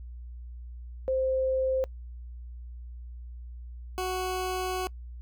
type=tone pair in turn; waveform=sine / 20% pulse; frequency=523.3 / 370 Hz; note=C5 / F#4; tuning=0 / 0 cents; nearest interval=tritone; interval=600 cents; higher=first; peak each=-24 dBFS; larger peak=neither; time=1.08-1.84 / 3.98-4.87 s; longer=second; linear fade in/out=0 ms; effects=noise-tail reverb RT60 0.1 s tail -24 dB re dry + added 60 Hz sine -39 dBFS peak until 5.21 s